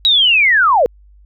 sine linear sweep, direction down, 3898 to 444.1 Hz, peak -8 dBFS, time 0.05-0.86 s, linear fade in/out 0 ms, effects added 50 Hz sine -42 dBFS peak until 1.25 s

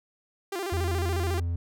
sawtooth tone with vibrato, 370 Hz, F#4, in tune, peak -26 dBFS, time 0.52-1.4 s, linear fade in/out 5 ms, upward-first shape square, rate 14 Hz, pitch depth 110 cents each way
triangle tone, 85.4 Hz, F2, 38 cents flat, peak -24 dBFS, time 0.72-1.56 s, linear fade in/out 5 ms
effects none

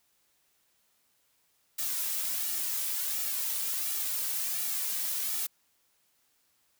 blue noise with flanger, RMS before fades -32 dBFS, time 1.78-5.47 s, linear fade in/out 10 ms, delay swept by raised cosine 1.9 to 2.87 ms, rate 1.4 Hz, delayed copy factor -0.6, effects white hiss -71 dBFS RMS until 6.79 s

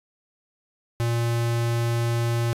square tone, 117.4 Hz, A#2, 13 cents sharp, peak -22 dBFS, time 1-2.53 s, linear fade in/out 0 ms, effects resampled to 32000 Hz

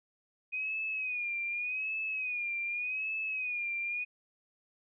sine tone with vibrato, 2489 Hz, D#7, in tune, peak -32 dBFS, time 0.52-4.05 s, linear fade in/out 20 ms, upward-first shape sine, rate 0.85 Hz, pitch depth 83 cents each way, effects none

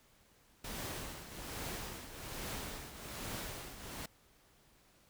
pink noise with tremolo, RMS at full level -41 dBFS, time 0.64-4.06 s, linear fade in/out 5 ms, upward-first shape triangle, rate 1.2 Hz, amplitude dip 70%, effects pink hiss -67 dBFS RMS until 5.09 s

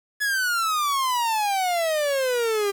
45% pulse exponential sweep, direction down, 1713 to 394.1 Hz, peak -21 dBFS, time 0.2-2.72 s, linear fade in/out 20 ms, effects 8-bit

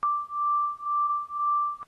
sine beating tone pair, 1174 / 1176 Hz, D6 / D6, -1 / +2 cents, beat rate 2 Hz, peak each -27 dBFS, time 0.03-1.83 s, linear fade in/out 0 ms, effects pink hiss -66 dBFS RMS until 1.87 s + AAC 32 kbps

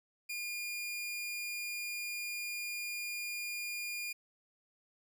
sawtooth tone, 2420 Hz, D#7, 49 cents flat, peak -34 dBFS, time 0.29-4.13 s, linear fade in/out 10 ms, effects none

